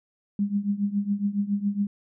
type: tone with tremolo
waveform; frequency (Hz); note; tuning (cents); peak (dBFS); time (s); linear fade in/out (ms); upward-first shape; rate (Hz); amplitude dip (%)
sine; 202.6; G#3; -43; -19; 0.39-1.87; 2; triangle; 7.2; 90
effects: none